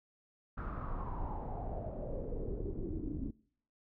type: noise with low-pass filter sweep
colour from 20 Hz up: brown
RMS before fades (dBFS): -39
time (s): 0.57-3.31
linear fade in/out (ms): 10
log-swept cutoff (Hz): 1400 to 270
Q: 5.7
effects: noise-tail reverb RT60 0.6 s tail -24 dB re dry